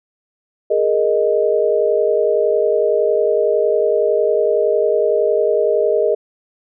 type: chord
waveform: sine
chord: Ab suspended second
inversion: none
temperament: equal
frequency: 415.3 / 466.2 / 622.3 Hz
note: Ab4 / Bb4 / Eb5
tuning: 0 / 0 / 0 cents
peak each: -17 dBFS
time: 0.7-6.15 s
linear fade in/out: 10 ms
effects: none